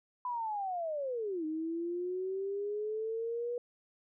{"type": "linear two-way sweep", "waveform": "sine", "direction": "down then up", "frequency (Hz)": [1006, 308.5, 486.6], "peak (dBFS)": -33, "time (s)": [0.25, 3.58], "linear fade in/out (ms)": 2, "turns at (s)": 1.45, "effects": []}